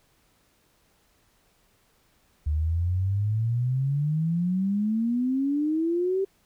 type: exponential sweep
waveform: sine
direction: up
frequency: 73.42 to 393.1 Hz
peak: -22 dBFS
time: 2.46-6.25 s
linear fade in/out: 10 ms
effects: pink hiss -65 dBFS RMS until 6.45 s